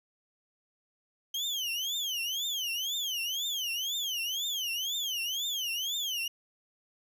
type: tone with vibrato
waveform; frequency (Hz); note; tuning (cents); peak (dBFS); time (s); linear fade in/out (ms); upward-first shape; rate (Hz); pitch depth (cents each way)
35% pulse; 3136; G7; 0; -29; 1.34-6.28; 5; triangle; 2; 270
effects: none